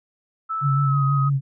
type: tone with pitch glide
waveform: sine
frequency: 1313 to 1259.5 Hz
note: E6 to D#6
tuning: -7 to +21 cents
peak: -23 dBFS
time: 0.49-1.3 s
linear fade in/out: 20 ms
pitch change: -72 cents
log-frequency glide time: 0.86-0.98 s
type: tone with vibrato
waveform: sine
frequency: 138.59 Hz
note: C#3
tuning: in tune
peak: -17 dBFS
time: 0.61-1.41 s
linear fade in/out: 50 ms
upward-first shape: sine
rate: 6.2 Hz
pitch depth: 40 cents each way
effects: none